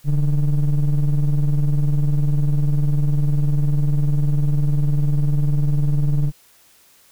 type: ring-modulated tone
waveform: triangle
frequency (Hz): 77.2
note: D#2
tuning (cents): -13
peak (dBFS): -9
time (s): 0.04-6.32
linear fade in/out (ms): 50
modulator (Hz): 67.2
effects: white hiss -53 dBFS RMS until 7.11 s

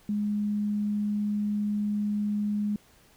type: tone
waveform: sine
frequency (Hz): 207.7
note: G#3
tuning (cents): 0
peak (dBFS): -25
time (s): 0.09-2.76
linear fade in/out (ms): 2
effects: pink hiss -59 dBFS RMS until 3.16 s

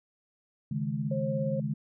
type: chord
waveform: sine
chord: C# suspended second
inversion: none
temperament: equal with one note detuned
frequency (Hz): 138.59 / 155.56 / 211.3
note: C#3 / D#3 / G#3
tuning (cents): 0 / 0 / +30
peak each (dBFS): -33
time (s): 0.71-1.74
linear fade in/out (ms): 5
type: tone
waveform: sine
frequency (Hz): 536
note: C5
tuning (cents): +42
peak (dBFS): -31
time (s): 1.11-1.6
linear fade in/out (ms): 5
effects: none

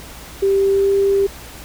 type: tone with pitch glide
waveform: sine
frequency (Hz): 392 to 395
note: G4 to G4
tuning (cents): 0 to +13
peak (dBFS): -12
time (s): 0.42-1.27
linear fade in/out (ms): 10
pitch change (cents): +13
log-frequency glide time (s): 0.68-0.92
effects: added 60 Hz sine -39 dBFS peak until 1.64 s + pink hiss -37 dBFS RMS until 1.64 s

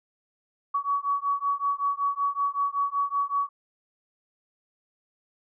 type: beating tone pair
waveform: sine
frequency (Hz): 1127 / 1132.3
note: C#6 / C#6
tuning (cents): +28 / +36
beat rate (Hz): 5.3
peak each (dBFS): -27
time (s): 0.74-3.49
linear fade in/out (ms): 10
effects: none

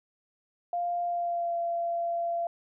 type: tone with pitch glide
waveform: sine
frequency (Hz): 698.5 to 683.7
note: F5 to F5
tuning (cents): 0 to -37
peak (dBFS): -27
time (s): 0.73-2.47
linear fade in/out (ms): 2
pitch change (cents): -37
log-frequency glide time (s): 1.05-1.57
effects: none

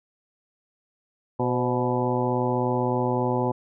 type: harmonic tone with a mistuned harmonic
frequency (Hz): 123.47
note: B2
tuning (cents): 0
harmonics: 1 / 2 / 3 / 4 / 5 / 6 / 7 / 8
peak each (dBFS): -28 / -28 / -28 / -29 / -34 / -34 / -29 / -33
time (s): 1.39-3.52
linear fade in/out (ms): 10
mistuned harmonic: 4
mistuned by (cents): +54
effects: none

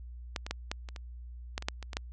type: clicks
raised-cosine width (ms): 0.2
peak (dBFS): -15 / -21 / -15 / -15 / -27 / -26 / -15 / -23 / -12 / -25 / -22 / -14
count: 12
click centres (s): 0.362 / 0.465 / 0.51 / 0.715 / 0.888 / 0.962 / 1.579 / 1.624 / 1.685 / 1.827 / 1.932 / 1.969
effects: added 60 Hz sine -42 dBFS peak until 2.12 s + resampled to 24000 Hz

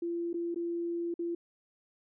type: tone with dropouts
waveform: sine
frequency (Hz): 341.5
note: F4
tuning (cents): -39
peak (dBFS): -31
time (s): 0.02-1.35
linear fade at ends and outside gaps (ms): 5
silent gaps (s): 0.331-0.341 / 0.545-0.559 / 1.141-1.191
effects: none

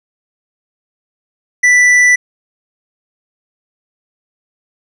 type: tone with hard clipping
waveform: sine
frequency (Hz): 1975.5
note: B6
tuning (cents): 0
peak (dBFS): -7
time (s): 1.63-2.16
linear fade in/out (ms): 10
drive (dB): 7
effects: none

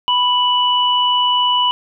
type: tone pair together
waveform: sine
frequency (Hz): 988.4 / 2960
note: B5 / F#7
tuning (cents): +1 / 0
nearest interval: octave + perfect fifth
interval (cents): 1899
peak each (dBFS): -15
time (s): 0.08-1.71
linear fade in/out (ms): 0
effects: none

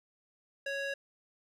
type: tone with band-pass filter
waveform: square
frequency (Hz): 554.4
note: C#5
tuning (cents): 0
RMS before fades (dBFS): -36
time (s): 0.66-0.94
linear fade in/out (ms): 5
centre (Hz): 1900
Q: 1
effects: none

